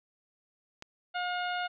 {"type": "click", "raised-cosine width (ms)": 0.2, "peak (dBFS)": -25, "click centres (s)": 0.824}
{"type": "harmonic tone", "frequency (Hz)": 716, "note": "F5", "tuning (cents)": 43, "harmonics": [1, 2, 3, 4, 5, 6], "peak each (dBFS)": [-33, -35, -43, -41, -45, -50], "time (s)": [1.14, 1.68], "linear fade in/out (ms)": 20}
{"effects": []}